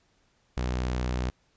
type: tone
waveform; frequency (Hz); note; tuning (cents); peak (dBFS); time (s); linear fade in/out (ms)
sawtooth; 62.1; B1; +10; -23; 0.57-1.3; 0
effects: pink hiss -68 dBFS RMS until 1.56 s + resampled to 16000 Hz